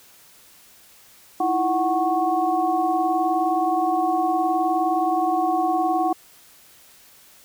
sine tone cluster, 317.8 / 337.1 / 742 / 1100 Hz, D#4 / E4 / F#5 / C#6, +37 / +39 / +5 / -14 cents, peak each -26 / -27 / -20 / -28 dBFS, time 1.4-6.13 s, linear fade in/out 5 ms, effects white hiss -51 dBFS RMS until 7.44 s

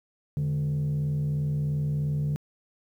sine tone with frequency modulation, 146.83 Hz, D3, in tune, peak -22 dBFS, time 0.37-2.36 s, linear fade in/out 0 ms, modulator 63 Hz, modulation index 0.37, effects tanh soft clip ceiling -23 dBFS + 10-bit

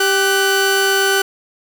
sawtooth tone pair together, 392 / 1499.8 Hz, G4 / F#6, 0 / +23 cents, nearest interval octave + major seventh, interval 2323 cents, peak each -12 dBFS, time 0-1.22 s, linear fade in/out 5 ms, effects none

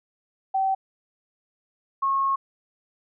sine tone pair in turn, 770 / 1088.9 Hz, G5 / C#6, -31 / -31 cents, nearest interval tritone, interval 600 cents, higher second, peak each -20 dBFS, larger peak neither, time 0.54-0.75 / 2.02-2.36 s, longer second, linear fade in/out 10 ms, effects none

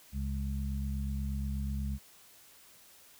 harmonic tone, 68.3 Hz, C#2, 25 cents flat, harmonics 1 / 2 / 3, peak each -33 / -40 / -39 dBFS, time 0.12-1.99 s, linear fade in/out 50 ms, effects white hiss -58 dBFS RMS until 3.19 s

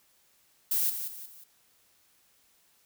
violet noise with echo, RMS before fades -27 dBFS, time 0.71-0.9 s, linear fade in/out 5 ms, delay 180 ms, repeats 3, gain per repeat -8 dB, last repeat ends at 1.44 s, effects white hiss -66 dBFS RMS until 2.85 s

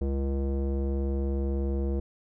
square tone with low-pass filter, 68.4 Hz, C#2, 23 cents flat, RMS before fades -28 dBFS, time 0.01-2 s, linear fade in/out 5 ms, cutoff 440 Hz, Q 2.2, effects none

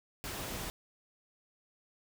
pink noise, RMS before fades -40 dBFS, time 0.24-0.7 s, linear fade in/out 0 ms, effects none

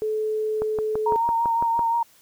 sine tone, 432.1 Hz, A4, 31 cents flat, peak -22 dBFS, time 0.02-1.16 s, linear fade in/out 0 ms
click train, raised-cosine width 1 ms, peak -16 dBFS, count 8, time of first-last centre 0.62-1.793 s, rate 5.97 Hz
sine tone with vibrato, 927 Hz, A#5, 10 cents flat, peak -19 dBFS, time 1.06-2.03 s, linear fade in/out 5 ms, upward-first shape sine, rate 5.8 Hz, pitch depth 24 cents each way
effects white hiss -56 dBFS RMS until 2.21 s

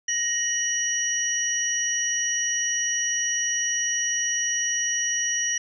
sine tone cluster, 1868 / 2967 / 5790 Hz, A#6 / F#7 / F#8, +3 / +4 / -38 cents, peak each -28 / -33 / -24 dBFS, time 0.08-5.58 s, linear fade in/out 5 ms, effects none

